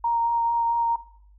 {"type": "tone with vibrato", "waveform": "sine", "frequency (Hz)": 932.3, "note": "A#5", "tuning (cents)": 0, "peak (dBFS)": -20, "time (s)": [0.04, 0.96], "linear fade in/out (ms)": 5, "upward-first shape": "sine", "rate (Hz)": 4.5, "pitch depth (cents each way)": 9, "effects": ["noise-tail reverb RT60 0.7 s tail -17 dB re dry", "added 50 Hz sine -50 dBFS peak until 1.38 s"]}